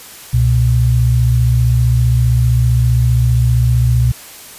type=tone pair together; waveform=sine; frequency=65.53 / 120.8 Hz; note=C2 / B2; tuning=+3 / -38 cents; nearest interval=major seventh; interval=1059 cents; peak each=-14 / -10 dBFS; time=0.33-4.12 s; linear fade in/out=10 ms; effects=white hiss -35 dBFS RMS until 4.58 s + resampled to 32000 Hz